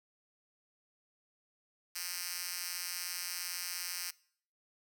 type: tone with high-pass filter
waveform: 5% pulse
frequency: 177.2 Hz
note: F3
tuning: 25 cents sharp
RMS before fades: -40 dBFS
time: 1.95-4.11 s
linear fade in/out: 10 ms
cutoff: 4300 Hz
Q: 0.68
effects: noise-tail reverb RT60 0.6 s tail -23 dB re dry